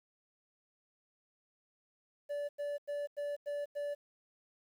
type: tone bursts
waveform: triangle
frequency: 579 Hz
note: D5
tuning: 25 cents flat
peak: -33 dBFS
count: 6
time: 2.29-3.95 s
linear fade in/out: 20 ms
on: 200 ms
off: 92 ms
effects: 11-bit